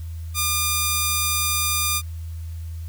5% pulse tone, 1205 Hz, D6, 44 cents sharp, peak -8 dBFS, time 0.34-2.02 s, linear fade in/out 50 ms, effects added 82 Hz sine -29 dBFS peak until 2.88 s + white hiss -53 dBFS RMS until 2.88 s

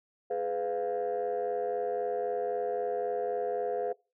sine chord, F diminished, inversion first, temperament just, 419.1 / 502.9 / 698.5 Hz, Ab4 / Cb5 / F5, +16 / +31 / 0 cents, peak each -32 / -31 / -33 dBFS, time 0.3-3.93 s, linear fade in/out 10 ms, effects noise-tail reverb RT60 0.3 s tail -24 dB re dry + tanh soft clip ceiling -24 dBFS

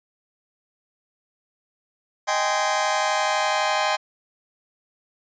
sawtooth chord, Ab major seventh, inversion second, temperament just, 623 / 778.7 / 830.6 / 1038.3 Hz, Eb5 / G5 / Ab5 / C6, +2 / -12 / 0 / -14 cents, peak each -22 dBFS, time 2.27-3.97 s, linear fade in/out 20 ms, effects resampled to 16000 Hz

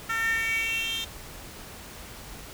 10% pulse tone with high-pass filter sweep, 452.7 Hz, A4, 49 cents sharp, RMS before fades -28 dBFS, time 0.09-1.05 s, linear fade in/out 10 ms, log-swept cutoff 1500 to 3500 Hz, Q 6.9, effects added 50 Hz sine -52 dBFS peak until 2.53 s + pink hiss -43 dBFS RMS until 2.53 s

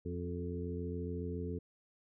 harmonic tone with a mistuned harmonic, 87.31 Hz, F2, in tune, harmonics 1 / 2 / 3 / 4 / 5, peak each -40 / -43 / -44 / -47 / -43 dBFS, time 0.05-1.59 s, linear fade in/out 10 ms, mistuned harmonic 4, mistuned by +33 cents, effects none

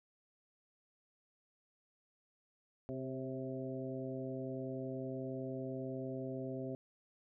harmonic tone with a mistuned harmonic, 130.9 Hz, C3, 1 cent sharp, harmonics 1 / 2 / 3 / 4 / 5, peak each -45 / -43 / -45 / -47 / -48 dBFS, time 2.89-6.75 s, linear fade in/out 0 ms, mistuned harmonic 4, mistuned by +31 cents, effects none

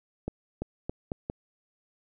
accelerating click train, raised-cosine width 2 ms, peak -18 dBFS, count 5, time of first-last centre 0.28-1.299 s, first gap 340 ms, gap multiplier 0.81, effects none

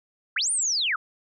sine linear two-way sweep, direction up then down, 1174.7 to 9390 to 1174.7 Hz, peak -22 dBFS, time 0.36-0.96 s, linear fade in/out 5 ms, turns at 0.51 s, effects none

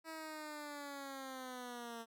10% pulse linear sweep, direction down, 324.2 to 227 Hz, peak -37 dBFS, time 0.04-2.06 s, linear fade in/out 50 ms, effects none

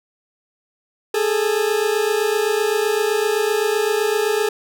40% pulse tone pair together, 412.2 / 440 Hz, G#4 / A4, -13 / 0 cents, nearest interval minor second, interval 113 cents, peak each -19 dBFS, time 1.14-4.49 s, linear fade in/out 5 ms, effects none

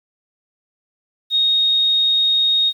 sine tone, 3729 Hz, A#7, in tune, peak -13 dBFS, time 1.3-2.73 s, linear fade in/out 50 ms, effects 8-bit

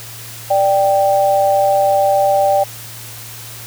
sine tone pair together, 587.3 / 784 Hz, D5 / G5, 0 / 0 cents, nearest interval perfect fourth, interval 500 cents, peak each -13 dBFS, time 0.5-2.64 s, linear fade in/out 10 ms, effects added 114 Hz sine -36 dBFS peak until 3.66 s + white hiss -33 dBFS RMS until 3.66 s

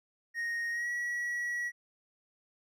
triangle tone with pitch glide, 1864.7 to 1926 Hz, A#6 to B6, 0 to -44 cents, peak -30 dBFS, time 0.34-1.72 s, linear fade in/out 50 ms, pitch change +56 cents, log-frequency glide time 0.71-0.89 s, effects none

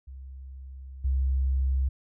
sine tone with level steps, 66.2 Hz, C2, 21 cents sharp, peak -39 / -22 dBFS, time 0.07-1.89 s, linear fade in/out 10 ms, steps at 1.04 s, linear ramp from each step 10 ms, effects none

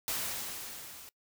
white noise with level ramp, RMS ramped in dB -33 to -50 dBFS, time 0.08-1.09 s, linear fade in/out 0 ms, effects noise-tail reverb RT60 0.1 s tail -23 dB re dry

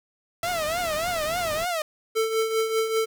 sawtooth tone with vibrato, 659.3 Hz, E5, in tune, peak -21 dBFS, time 0.43-1.82 s, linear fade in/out 2 ms, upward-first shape triangle, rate 3.4 Hz, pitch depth 180 cents each way
pink noise, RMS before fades -38 dBFS, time 0.43-1.65 s, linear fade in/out 2 ms
square tone with tremolo, 444.5 Hz, A4, 18 cents sharp, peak -20 dBFS, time 2.15-3.06 s, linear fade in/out 20 ms, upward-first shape triangle, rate 5.1 Hz, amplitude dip 65%
effects none

